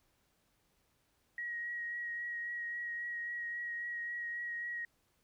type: tone with vibrato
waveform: sine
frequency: 1897 Hz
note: A#6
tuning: 30 cents sharp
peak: -37 dBFS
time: 1.38-4.85 s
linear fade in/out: 2 ms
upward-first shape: triangle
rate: 3.7 Hz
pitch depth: 18 cents each way
effects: pink hiss -75 dBFS RMS until 5.23 s